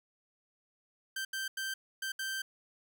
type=tone bursts at uneven times; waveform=sawtooth; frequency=1562 Hz; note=G6; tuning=7 cents flat; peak=-31 dBFS; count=5; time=1.16-1.25 / 1.33-1.48 / 1.57-1.74 / 2.02-2.12 / 2.19-2.42 s; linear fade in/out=5 ms; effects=none